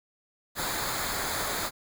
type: noise with comb filter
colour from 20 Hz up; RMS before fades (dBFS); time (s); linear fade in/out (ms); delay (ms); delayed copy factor
pink; -31; 0.55-1.71; 50; 0.35; -0.65
effects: none